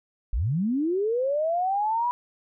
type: linear sweep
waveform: sine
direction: up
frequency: 40 to 987.8 Hz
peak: -22 dBFS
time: 0.33-2.11 s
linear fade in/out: 0 ms
effects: none